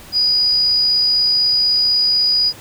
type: tone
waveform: sine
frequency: 4918 Hz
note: D#8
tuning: 21 cents flat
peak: -12 dBFS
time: 0.12-2.53 s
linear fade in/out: 50 ms
effects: pink hiss -39 dBFS RMS until 2.6 s